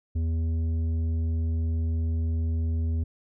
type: tone with tanh clipping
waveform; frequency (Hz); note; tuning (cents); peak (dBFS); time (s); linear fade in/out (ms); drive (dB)
sine; 81.5; E2; -19; -25; 0.15-3.04; 10; 8
effects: none